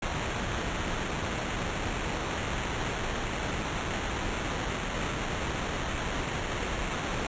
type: noise with sample-and-hold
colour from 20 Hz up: pink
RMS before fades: -32 dBFS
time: 0.02-7.27 s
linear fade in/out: 5 ms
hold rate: 4900 Hz
effects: resampled to 16000 Hz